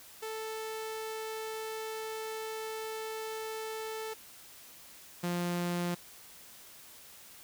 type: tone pair in turn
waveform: sawtooth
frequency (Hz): 440 / 174.98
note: A4 / F3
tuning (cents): 0 / +4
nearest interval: octave + major third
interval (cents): 1596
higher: first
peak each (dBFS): -33 / -27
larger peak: second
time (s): 0.22-4.14 / 5.23-5.95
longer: first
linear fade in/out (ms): 10
effects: white hiss -53 dBFS RMS until 7.43 s